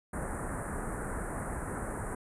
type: band-stop noise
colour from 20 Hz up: pink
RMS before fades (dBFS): -36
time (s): 0.13-2.15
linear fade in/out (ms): 5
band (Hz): 1800 to 8900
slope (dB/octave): 48
effects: resampled to 22050 Hz